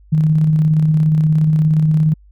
sine tone with tremolo, 155.56 Hz, D#3, in tune, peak -9 dBFS, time 0.12-2.14 s, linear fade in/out 10 ms, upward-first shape square, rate 17 Hz, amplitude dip 25%, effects added 50 Hz sine -43 dBFS peak until 2.31 s

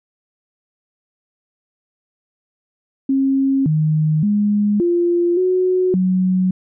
sine tone with pitch steps, 270.1 / 154.8 / 206.8 / 346.9 / 368.1 / 185.2 Hz, C#4 / D#3 / G#3 / F4 / F#4 / F#3, -45 / -9 / -7 / -12 / -9 / +2 cents, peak -13 dBFS, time 3.09-6.51 s, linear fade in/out 5 ms, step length 570 ms, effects none

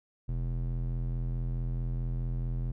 square tone with band-pass filter, 42.32 Hz, E1, 46 cents sharp, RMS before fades -32 dBFS, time 0.28-2.72 s, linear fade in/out 10 ms, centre 95 Hz, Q 1.9, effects none

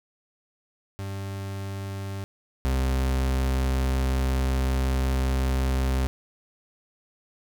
40% pulse tone pair in turn, 98 / 65.41 Hz, G2 / C2, 0 / 0 cents, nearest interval perfect fifth, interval 700 cents, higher first, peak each -30 / -21 dBFS, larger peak second, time 0.99-2.24 / 2.65-6.07 s, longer second, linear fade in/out 0 ms, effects none

